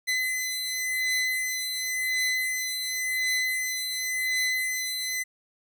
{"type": "beating tone pair", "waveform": "sawtooth", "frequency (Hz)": [2025, 2025.92], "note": ["B6", "B6"], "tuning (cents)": [43, 44], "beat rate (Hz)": 0.92, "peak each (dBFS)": [-28, -24], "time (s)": [0.07, 5.24], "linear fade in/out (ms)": 20, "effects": []}